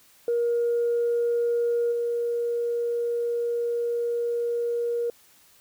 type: tone with level steps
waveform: sine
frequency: 473 Hz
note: A#4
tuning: 25 cents sharp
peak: -20 / -23 dBFS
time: 0.28-5.1 s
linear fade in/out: 2 ms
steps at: 1.91 s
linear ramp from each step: 20 ms
effects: tanh soft clip ceiling -17 dBFS + white hiss -57 dBFS RMS until 5.6 s